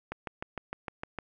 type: click train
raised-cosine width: 0.5 ms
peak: -20 dBFS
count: 8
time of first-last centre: 0.12-1.187 s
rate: 6.56 Hz
effects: none